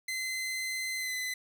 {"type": "tone with pitch glide", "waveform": "sawtooth", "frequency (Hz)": [2056, 2020], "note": ["C7", "B6"], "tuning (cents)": [-31, 39], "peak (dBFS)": -29, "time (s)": [0.08, 1.34], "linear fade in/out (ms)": 5, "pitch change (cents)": -30, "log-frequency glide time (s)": [0.97, 1.13], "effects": ["10-bit"]}